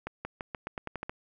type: accelerating click train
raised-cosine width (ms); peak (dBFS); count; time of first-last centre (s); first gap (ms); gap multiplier
0.5; -20; 10; 0.07-1.095; 180; 0.88
effects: none